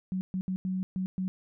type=tone bursts at uneven times; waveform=sine; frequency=186.7 Hz; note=F#3; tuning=16 cents sharp; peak=-28 dBFS; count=6; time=0.12-0.21 / 0.34-0.41 / 0.48-0.56 / 0.65-0.83 / 0.96-1.06 / 1.18-1.28 s; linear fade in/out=0 ms; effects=none